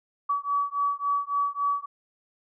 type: beating tone pair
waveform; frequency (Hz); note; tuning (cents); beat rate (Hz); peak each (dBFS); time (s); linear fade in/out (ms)
sine; 1139 / 1142.6; C#6 / D6; +47 / -48; 3.6; -27; 0.29-1.86; 10
effects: none